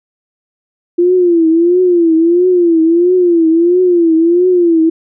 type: tone with vibrato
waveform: sine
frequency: 343.5 Hz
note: F4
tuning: 29 cents flat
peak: -6 dBFS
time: 0.98-4.9 s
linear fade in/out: 10 ms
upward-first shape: triangle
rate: 1.5 Hz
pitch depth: 130 cents each way
effects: none

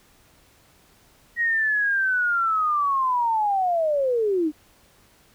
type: linear sweep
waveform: sine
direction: down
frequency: 1900 to 290.7 Hz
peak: -19 dBFS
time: 1.36-4.52 s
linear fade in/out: 50 ms
effects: pink hiss -57 dBFS RMS until 5.34 s

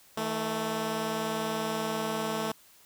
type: tone pair together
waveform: 10% pulse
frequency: 159.96 / 220 Hz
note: D#3 / A3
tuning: +48 / 0 cents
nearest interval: tritone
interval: 552 cents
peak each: -28 / -22 dBFS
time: 0.17-2.52 s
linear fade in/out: 5 ms
effects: white hiss -58 dBFS RMS until 2.85 s

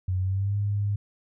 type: tone with pitch glide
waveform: sine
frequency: 92.5 to 102.04 Hz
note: F#2 to G#2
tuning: 0 to -30 cents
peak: -23 dBFS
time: 0.08-0.96 s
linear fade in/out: 5 ms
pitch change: +170 cents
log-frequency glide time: 0.19-0.56 s
effects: none

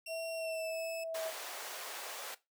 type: tone with pitch glide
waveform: sawtooth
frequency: 2733 to 2608 Hz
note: F7 to E7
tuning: -38 to -19 cents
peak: -40 dBFS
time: 0.06-1.04 s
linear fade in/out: 5 ms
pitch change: -81 cents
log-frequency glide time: 0.38-0.77 s
type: tone with vibrato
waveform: sine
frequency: 650 Hz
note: E5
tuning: 24 cents flat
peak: -36 dBFS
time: 0.07-1.33 s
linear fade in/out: 50 ms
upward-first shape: sine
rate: 1.4 Hz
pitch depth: 17 cents each way
type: high-pass noise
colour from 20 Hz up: pink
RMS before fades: -44 dBFS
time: 1.14-2.35 s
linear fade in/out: 10 ms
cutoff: 500 Hz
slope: 24 dB/octave
effects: noise-tail reverb RT60 0.2 s tail -17 dB re dry

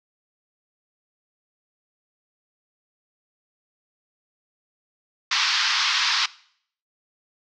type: band-pass noise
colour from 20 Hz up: white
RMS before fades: -22 dBFS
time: 5.31-6.26 s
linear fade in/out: 5 ms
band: 950 to 5400 Hz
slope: 48 dB/octave
effects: noise-tail reverb RT60 0.6 s tail -20 dB re dry

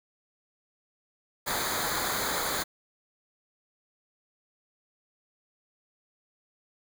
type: noise with comb filter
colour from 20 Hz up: pink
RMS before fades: -30 dBFS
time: 1.46-2.64 s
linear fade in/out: 20 ms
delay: 0.36 ms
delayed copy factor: -0.8
effects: none

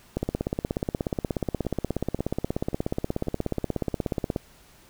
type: two click trains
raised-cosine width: 2 ms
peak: -12 / -24 dBFS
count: 71 / 4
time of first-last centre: 0.17-4.362 / 1.65-3.272 s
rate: 16.7 / 1.85 Hz
effects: pink hiss -55 dBFS RMS until 4.89 s

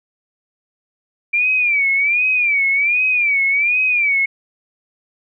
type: tone with vibrato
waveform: sine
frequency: 2349 Hz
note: D7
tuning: in tune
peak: -13 dBFS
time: 1.33-4.26 s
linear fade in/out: 10 ms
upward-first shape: sine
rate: 1.3 Hz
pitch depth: 130 cents each way
effects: none

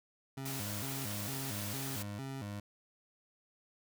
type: tone with vibrato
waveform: 25% pulse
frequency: 117.6 Hz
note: A#2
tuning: 16 cents sharp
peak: -36 dBFS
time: 0.37-2.6 s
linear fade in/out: 5 ms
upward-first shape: square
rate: 2.2 Hz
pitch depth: 240 cents each way
type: noise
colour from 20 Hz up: white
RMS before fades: -42 dBFS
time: 0.45-2.03 s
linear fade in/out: 10 ms
effects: none

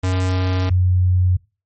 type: tone pair in turn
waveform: square / sine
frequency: 92.5 / 91.02 Hz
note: F#2 / F#2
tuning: 0 / -28 cents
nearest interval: unison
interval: 28 cents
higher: first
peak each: -17 / -12 dBFS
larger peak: second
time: 0.03-0.7 / 0.7-1.37 s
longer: neither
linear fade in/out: 10 ms
effects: noise-tail reverb RT60 0.3 s tail -23 dB re dry + MP3 32 kbps

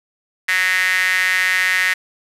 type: tone with high-pass filter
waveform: sawtooth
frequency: 185 Hz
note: F#3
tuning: in tune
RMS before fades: -17 dBFS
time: 0.48-1.94 s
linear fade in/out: 10 ms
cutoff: 1900 Hz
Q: 7.5
effects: resampled to 32000 Hz + 7-bit

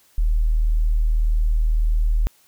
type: tone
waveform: sine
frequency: 39.12 Hz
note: D#1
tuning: 10 cents sharp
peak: -15 dBFS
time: 0.18-2.27 s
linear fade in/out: 0 ms
effects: white hiss -57 dBFS RMS until 2.47 s

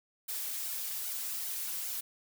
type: noise with flanger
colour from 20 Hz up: blue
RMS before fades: -37 dBFS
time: 0.28-2.01 s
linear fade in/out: 10 ms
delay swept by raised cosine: 1.3 to 4.9 ms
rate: 2.5 Hz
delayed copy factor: +0.95
effects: none

